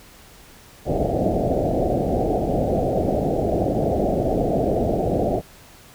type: low-pass noise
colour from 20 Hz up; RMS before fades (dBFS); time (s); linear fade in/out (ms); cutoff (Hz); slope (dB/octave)
white; -21; 0.85-5.42; 50; 750; 96
effects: pink hiss -47 dBFS RMS until 5.94 s